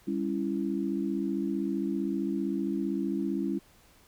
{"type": "chord", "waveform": "sine", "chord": "C# diminished", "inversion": "second", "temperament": "just", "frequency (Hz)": [199.57, 277.2, 332.6], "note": ["G3", "C#4", "E4"], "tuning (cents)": [31, 0, 16], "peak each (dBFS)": -32, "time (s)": [0.07, 3.59], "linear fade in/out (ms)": 10, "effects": ["pink hiss -60 dBFS RMS until 4.07 s"]}